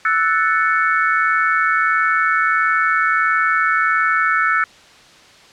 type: chord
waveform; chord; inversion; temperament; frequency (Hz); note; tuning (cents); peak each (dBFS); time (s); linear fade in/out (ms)
sine; F# minor seventh; third; equal; 1318.5 / 1480 / 1760 / 2217; E6 / F#6 / A6 / C#7; 0 / 0 / 0 / 0; -17 / -19 / -20 / -23; 0.05-4.64; 2
effects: white hiss -45 dBFS RMS until 5.52 s + low-pass 5000 Hz 12 dB/octave